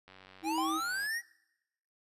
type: click train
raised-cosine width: 0.3 ms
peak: -37 dBFS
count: 94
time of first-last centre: 0.08-1.062 s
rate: 94.7 Hz
type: tone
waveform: sine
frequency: 321.1 Hz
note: E4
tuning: 45 cents flat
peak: -33 dBFS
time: 0.42-0.81 s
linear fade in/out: 50 ms
type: linear sweep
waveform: square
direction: up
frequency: 760 to 1941 Hz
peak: -33 dBFS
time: 0.43-1.22 s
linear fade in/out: 50 ms
type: tone with exponential decay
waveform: triangle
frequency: 784 Hz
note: G5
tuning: in tune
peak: -30 dBFS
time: 0.58-1.23 s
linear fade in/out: 1 ms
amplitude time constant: 140 ms
effects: noise-tail reverb RT60 0.9 s tail -23 dB re dry + resampled to 32000 Hz